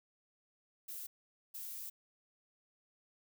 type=noise bursts at uneven times; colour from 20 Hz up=violet; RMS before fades=-45 dBFS; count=2; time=0.88-1.07 / 1.54-1.9 s; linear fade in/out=10 ms; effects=none